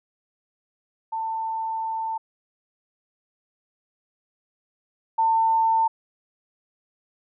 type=tone pair in turn; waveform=sine; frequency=893 / 898.2 Hz; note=A5 / A5; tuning=+25 / +35 cents; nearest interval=unison; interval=10 cents; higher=second; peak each=-25 / -17 dBFS; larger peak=second; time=1.12-2.18 / 5.18-5.88 s; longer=first; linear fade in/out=10 ms; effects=none